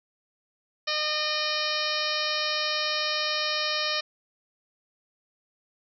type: harmonic tone with a mistuned harmonic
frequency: 609 Hz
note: D#5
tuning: 37 cents flat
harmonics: 1 / 2 / 3 / 4 / 5 / 6 / 7 / 8 / 9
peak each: -34 / -34 / -34 / -34 / -34 / -34 / -34 / -34 / -34 dBFS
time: 0.87-4.01 s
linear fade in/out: 10 ms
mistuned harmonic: 6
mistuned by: +61 cents
effects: none